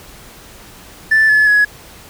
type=tone with pitch steps; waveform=triangle; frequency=1760 / 1719.8 / 1680.5 Hz; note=A6 / A6 / G#6; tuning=0 / -40 / +20 cents; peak=-5 dBFS; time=1.11-1.65 s; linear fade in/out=10 ms; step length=180 ms; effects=tanh soft clip ceiling -4 dBFS + pink hiss -39 dBFS RMS until 2.09 s